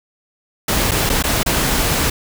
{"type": "noise with dropouts", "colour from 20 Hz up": "pink", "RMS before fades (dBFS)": -17, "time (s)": [0.68, 2.1], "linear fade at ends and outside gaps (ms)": 5, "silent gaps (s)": [[0.911, 0.916], [1.094, 1.098], [1.226, 1.238], [1.432, 1.461]], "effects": []}